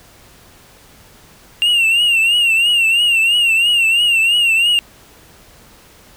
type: tone with vibrato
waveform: triangle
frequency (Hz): 2773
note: F7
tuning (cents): -13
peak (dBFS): -9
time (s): 1.62-4.79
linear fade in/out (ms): 0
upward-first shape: triangle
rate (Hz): 3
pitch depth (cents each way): 100
effects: pink hiss -45 dBFS RMS until 6.16 s